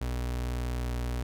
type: tone with pitch glide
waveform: 35% pulse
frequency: 61.1 to 60.68 Hz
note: B1 to B1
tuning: -18 to -30 cents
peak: -28 dBFS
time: 0.01-1.23 s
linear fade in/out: 5 ms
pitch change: -12 cents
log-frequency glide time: 0.64-0.93 s
effects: none